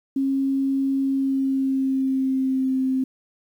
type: tone with pitch glide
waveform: sine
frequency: 271 to 261.8 Hz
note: C#4 to C4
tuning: -39 to +1 cents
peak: -19 dBFS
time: 0.16-3.04 s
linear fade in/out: 5 ms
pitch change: -60 cents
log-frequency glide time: 1.02-2.8 s
effects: 9-bit